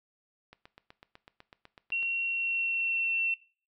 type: click train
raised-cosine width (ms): 0.3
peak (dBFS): -33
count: 13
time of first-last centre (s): 0.53-2.028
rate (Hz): 8.01
type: tone with pitch glide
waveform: sine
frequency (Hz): 2735 to 2702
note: F7 to E7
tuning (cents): -37 to +42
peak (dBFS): -27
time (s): 1.92-3.34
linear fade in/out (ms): 2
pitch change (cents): -21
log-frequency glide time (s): 2.26-3.16
effects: noise-tail reverb RT60 0.4 s tail -18 dB re dry